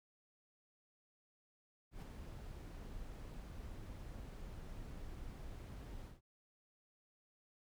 brown noise with ADSR envelope, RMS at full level -45 dBFS, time 1.91-6.21 s, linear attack 110 ms, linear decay 14 ms, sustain -4 dB, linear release 160 ms, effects none

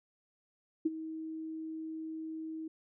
sine tone with ADSR envelope, 318.6 Hz, D#4, 41 cents sharp, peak -24 dBFS, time 0.85-2.68 s, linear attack 10 ms, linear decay 28 ms, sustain -14 dB, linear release 6 ms, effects none

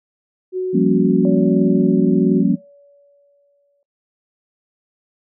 sine tone, 370 Hz, F#4, in tune, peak -18 dBFS, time 0.52-2.44 s, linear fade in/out 50 ms
sine chord, G half-diminished seventh, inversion third, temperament equal, 174.61 / 196 / 233.1 / 277.2 Hz, F3 / G3 / Bb3 / Db4, 0 / 0 / 0 / 0 cents, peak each -18 dBFS, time 0.73-2.56 s, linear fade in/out 20 ms
sine tone with exponential decay, 569 Hz, C#5, 45 cents sharp, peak -22 dBFS, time 1.25-3.83 s, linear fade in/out 1 ms, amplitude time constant 560 ms
effects noise-tail reverb RT60 0.2 s tail -20 dB re dry

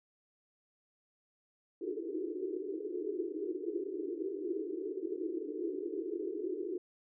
white band-pass noise, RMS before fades -38 dBFS, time 1.81-6.78 s, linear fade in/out 5 ms, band 310 to 430 Hz, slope 96 dB/octave, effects none

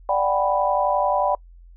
sine chord, G major seventh, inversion second, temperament equal with one note detuned, 587.3 / 740 / 791.3 / 987.8 Hz, D5 / F#5 / G5 / B5, 0 / 0 / +16 / 0 cents, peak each -22 / -24 / -24 / -23 dBFS, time 0.09-1.35 s, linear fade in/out 2 ms, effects noise-tail reverb RT60 0.1 s tail -26 dB re dry + added 43 Hz sine -43 dBFS peak until 1.76 s

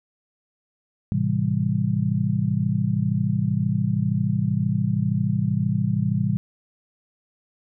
sine chord, A minor seventh, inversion none, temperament just, 110 / 132 / 165 / 198 Hz, A2 / C3 / E3 / G3, 0 / +16 / +2 / +18 cents, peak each -25 dBFS, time 1.12-6.37 s, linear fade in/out 0 ms, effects none

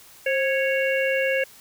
harmonic tone with a mistuned harmonic, 553 Hz, C#5, 4 cents flat, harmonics 1 / 3 / 4 / 5, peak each -22 / -27 / -28 / -29 dBFS, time 0.26-1.44 s, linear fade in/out 5 ms, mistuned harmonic 1, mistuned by -67 cents, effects white hiss -49 dBFS RMS until 1.6 s

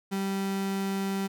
35% pulse tone, 194.9 Hz, G3, 10 cents flat, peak -26 dBFS, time 0.11-1.28 s, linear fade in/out 20 ms, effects none

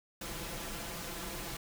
pink noise with comb filter, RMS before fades -41 dBFS, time 0.21-1.57 s, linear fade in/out 5 ms, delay 5.9 ms, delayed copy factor +0.7, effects none

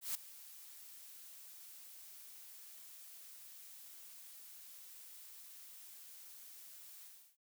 blue noise with ADSR envelope, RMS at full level -37 dBFS, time 0.01-7.37 s, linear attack 140 ms, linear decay 3 ms, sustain -18 dB, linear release 330 ms, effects none

